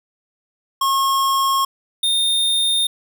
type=tone pair in turn; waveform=square; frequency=1084 / 3646 Hz; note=C#6 / A#7; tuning=-39 / -39 cents; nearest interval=octave + major sixth; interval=2100 cents; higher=second; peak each=-16 dBFS; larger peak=neither; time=0.81-1.65 / 2.03-2.87 s; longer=neither; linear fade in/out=5 ms; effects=none